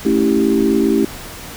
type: chord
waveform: sine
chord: A dominant seventh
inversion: none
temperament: equal with one note detuned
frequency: 220 / 277.2 / 327.5 / 392 Hz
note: A3 / C#4 / E4 / G4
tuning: 0 / 0 / -11 / 0 cents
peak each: -17 dBFS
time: 0.05-1.05 s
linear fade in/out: 5 ms
effects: pink hiss -32 dBFS RMS until 1.56 s